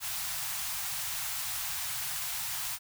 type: band-stop noise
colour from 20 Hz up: white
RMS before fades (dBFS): -35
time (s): 0-2.79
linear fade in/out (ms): 50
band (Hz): 160 to 690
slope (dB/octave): 48
effects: none